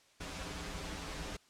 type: noise with comb filter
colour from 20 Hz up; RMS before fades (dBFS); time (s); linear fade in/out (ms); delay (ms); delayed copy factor
pink; -42; 0.2-1.37; 10; 8.6; -1
effects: white hiss -66 dBFS RMS until 1.49 s + low-pass 7000 Hz 12 dB/octave